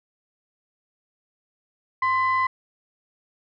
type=tone pair together; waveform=sine; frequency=1046.5 / 2001 Hz; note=C6 / B6; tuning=0 / +22 cents; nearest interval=major seventh; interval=1122 cents; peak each=-19 / -24 dBFS; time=2.02-2.47 s; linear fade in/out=5 ms; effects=tanh soft clip ceiling -14 dBFS